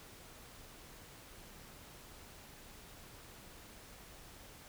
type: silence
effects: pink hiss -55 dBFS RMS until 4.68 s